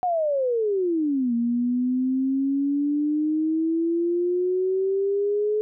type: exponential two-way sweep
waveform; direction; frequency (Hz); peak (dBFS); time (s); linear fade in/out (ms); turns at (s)
sine; down then up; 740 to 233.1 to 428; -20; 0.03-5.61; 0; 1.34
effects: none